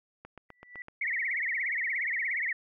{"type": "click train", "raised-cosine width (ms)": 0.5, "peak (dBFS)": -30, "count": 6, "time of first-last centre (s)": [0.25, 0.884], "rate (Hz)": 7.89}
{"type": "tone with exponential growth", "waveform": "sine", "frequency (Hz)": 1967, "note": "B6", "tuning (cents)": -7, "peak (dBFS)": -36, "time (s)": [0.49, 0.82], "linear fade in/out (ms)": 1, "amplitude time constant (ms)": 71}
{"type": "tone with vibrato", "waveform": "sine", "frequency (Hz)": 2026, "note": "B6", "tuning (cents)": 44, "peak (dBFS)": -28, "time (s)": [1.01, 2.53], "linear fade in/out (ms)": 5, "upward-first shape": "triangle", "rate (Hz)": 17, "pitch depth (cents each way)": 220}
{"effects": []}